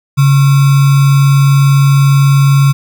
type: tone with sample-and-hold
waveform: sine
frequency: 139 Hz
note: C#3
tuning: 5 cents sharp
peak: -4 dBFS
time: 0.17-2.73 s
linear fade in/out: 20 ms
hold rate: 1225 Hz
effects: none